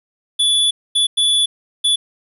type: tone bursts at uneven times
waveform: square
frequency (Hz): 3447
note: A7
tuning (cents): -36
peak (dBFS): -13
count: 4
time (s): 0.39-0.71 / 0.95-1.07 / 1.17-1.46 / 1.84-1.96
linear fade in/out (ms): 10
effects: resampled to 32000 Hz + 9-bit